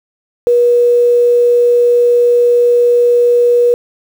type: tone with quantisation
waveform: sine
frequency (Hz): 481.5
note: B4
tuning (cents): -44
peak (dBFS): -6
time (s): 0.47-3.74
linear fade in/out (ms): 0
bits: 6
effects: none